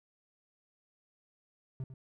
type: tone with echo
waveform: triangle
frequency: 130.81 Hz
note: C3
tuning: in tune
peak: -33 dBFS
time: 1.8-1.84 s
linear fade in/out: 2 ms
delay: 100 ms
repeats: 1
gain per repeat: -10 dB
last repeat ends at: 1.94 s
effects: none